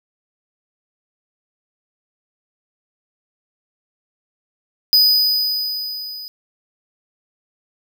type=tone with level ramp; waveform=square; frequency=4978 Hz; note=D#8; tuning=in tune; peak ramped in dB=-9 to -31 dBFS; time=4.93-6.28 s; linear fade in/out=0 ms; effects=none